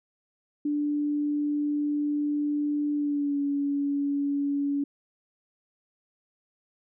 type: tone with pitch glide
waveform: sine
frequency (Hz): 293.7 to 283.5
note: D4 to C#4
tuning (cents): 0 to +39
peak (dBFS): -24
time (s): 0.65-4.84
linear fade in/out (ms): 5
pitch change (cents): -61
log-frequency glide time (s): 2.94-3.39
effects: none